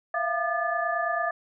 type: tone cluster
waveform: sine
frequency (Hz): 669 / 698 / 1206 / 1732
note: E5 / F5 / D6 / A6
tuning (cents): +25 / -1 / +46 / -28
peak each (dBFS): -30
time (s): 0.14-1.31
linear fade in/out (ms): 5
effects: none